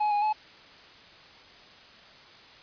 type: tone with pitch steps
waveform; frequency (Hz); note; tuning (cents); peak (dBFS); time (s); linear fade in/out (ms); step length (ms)
triangle; 843 / 825 / 856; G#5 / G#5 / A5; +26 / -12 / -48; -21; 0-0.33; 10; 110
effects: white hiss -51 dBFS RMS until 2.62 s + resampled to 11025 Hz